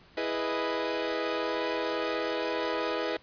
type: chord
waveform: sawtooth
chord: E major seventh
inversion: none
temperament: equal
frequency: 329.6 / 415.3 / 493.9 / 622.3 Hz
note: E4 / G#4 / B4 / D#5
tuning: 0 / 0 / 0 / 0 cents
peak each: -31 / -31 / -29 / -31 dBFS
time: 0.17-3.17 s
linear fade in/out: 5 ms
effects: pink hiss -57 dBFS RMS until 3.22 s + resampled to 11025 Hz